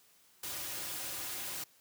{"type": "noise with comb filter", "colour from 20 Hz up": "white", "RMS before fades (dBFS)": -40, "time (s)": [0.43, 1.64], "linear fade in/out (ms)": 5, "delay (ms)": 4.5, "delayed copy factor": -0.6, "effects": ["white hiss -65 dBFS RMS until 1.8 s", "high-pass 80 Hz 12 dB/octave"]}